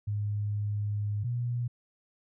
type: tone pair in turn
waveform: sine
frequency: 103.7 / 120.7 Hz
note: G#2 / B2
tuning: -2 / -39 cents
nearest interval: minor third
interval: 263 cents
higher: second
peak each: -28 dBFS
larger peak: neither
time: 0.07-1.24 / 1.24-1.68 s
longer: first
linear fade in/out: 10 ms
effects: none